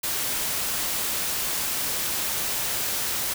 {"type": "noise", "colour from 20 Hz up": "white", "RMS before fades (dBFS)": -27, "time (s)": [0.03, 3.34], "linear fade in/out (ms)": 10, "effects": []}